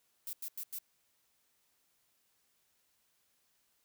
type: noise bursts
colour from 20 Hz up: violet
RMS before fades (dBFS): -41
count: 4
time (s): 0.27-0.787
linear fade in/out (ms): 2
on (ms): 61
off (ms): 91
effects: white hiss -75 dBFS RMS until 3.84 s